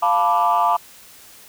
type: chord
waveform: sine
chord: B half-diminished seventh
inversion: second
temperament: equal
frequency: 698.5 / 880 / 987.8 / 1174.7 Hz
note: F5 / A5 / B5 / D6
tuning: 0 / 0 / 0 / 0 cents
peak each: -19 dBFS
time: 0.02-0.77 s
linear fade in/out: 10 ms
effects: tanh soft clip ceiling -8 dBFS + white hiss -45 dBFS RMS until 1.48 s